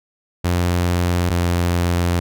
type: tone pair in turn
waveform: sawtooth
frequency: 88 / 87.14 Hz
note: F2 / F2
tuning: +14 / -3 cents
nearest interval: unison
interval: 17 cents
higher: first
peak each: -12 dBFS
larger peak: neither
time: 0.44-1.3 / 1.3-2.2 s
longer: second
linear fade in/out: 10 ms
effects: none